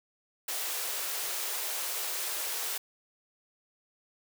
white high-pass noise, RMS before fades -34 dBFS, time 0.48-2.78 s, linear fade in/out 5 ms, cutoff 360 Hz, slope 48 dB/octave, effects none

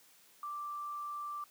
sine tone, 1174.7 Hz, D6, in tune, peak -38 dBFS, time 0.43-1.44 s, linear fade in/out 2 ms, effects white hiss -63 dBFS RMS until 1.5 s + high-pass 150 Hz 12 dB/octave

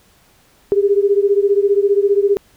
sine beating tone pair, 397.1 / 412.1 Hz, G4 / G#4, +22 / -13 cents, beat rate 15 Hz, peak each -13 / -15 dBFS, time 0.72-2.37 s, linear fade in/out 0 ms, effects pink hiss -53 dBFS RMS until 2.56 s

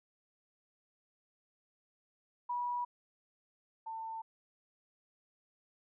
sine tone pair in turn, 972 / 895.6 Hz, B5 / A5, -28 / +30 cents, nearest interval minor second, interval 142 cents, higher first, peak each -33 / -39 dBFS, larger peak first, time 2.49-2.85 / 3.86-4.22 s, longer neither, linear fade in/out 10 ms, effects none

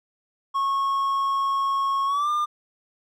triangle tone with pitch glide, 1096 to 1202.1 Hz, C#6 to D6, -20 to +40 cents, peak -19 dBFS, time 0.54-2.46 s, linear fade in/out 20 ms, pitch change +160 cents, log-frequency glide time 2.06-2.3 s, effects none

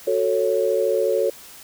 sine chord, F# minor, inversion none, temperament just, 370 / 444 / 555 Hz, F#4 / A4 / C#5, 0 / +16 / +2 cents, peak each -24 / -21 / -21 dBFS, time 0.07-1.3 s, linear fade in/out 5 ms, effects white hiss -43 dBFS RMS until 1.63 s

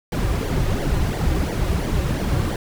brown noise with flanger, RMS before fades -21 dBFS, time 0.12-2.56 s, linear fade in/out 2 ms, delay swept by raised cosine 0.75 to 4.65 ms, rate 2.9 Hz, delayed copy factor -0.7, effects none

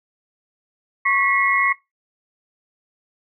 sine tone cluster, 1104 / 1953 / 2156 Hz, C#6 / B6 / C#7, -7 / -20 / -49 cents, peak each -20 dBFS, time 1.05-1.73 s, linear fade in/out 10 ms, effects noise-tail reverb RT60 0.2 s tail -19 dB re dry

